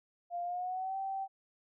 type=tone with pitch glide; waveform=sine; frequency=698.5 to 775 Hz; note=F5 to G5; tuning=0 to -20 cents; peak=-34 dBFS; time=0.3-1.28 s; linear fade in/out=50 ms; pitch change=+180 cents; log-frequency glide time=0.43-0.97 s; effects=none